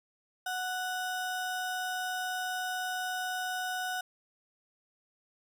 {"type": "ring-modulated tone", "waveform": "square", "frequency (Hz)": 1109, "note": "C#6", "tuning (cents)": 0, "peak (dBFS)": -30, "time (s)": [0.46, 4.01], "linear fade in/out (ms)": 5, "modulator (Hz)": 372, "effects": []}